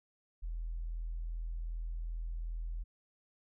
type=tone; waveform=sine; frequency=41.3 Hz; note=E1; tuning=4 cents sharp; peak=-35 dBFS; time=0.42-2.84 s; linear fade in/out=20 ms; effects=tanh soft clip ceiling -31 dBFS